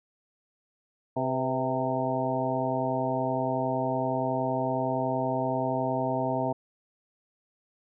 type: harmonic tone with a mistuned harmonic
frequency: 130.7 Hz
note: C3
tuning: 1 cent flat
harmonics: 1 / 2 / 3 / 4 / 5 / 6 / 7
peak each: -34 / -32 / -36 / -35 / -30 / -35 / -33 dBFS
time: 1.16-6.53 s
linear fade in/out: 10 ms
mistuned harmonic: 4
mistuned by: -63 cents
effects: none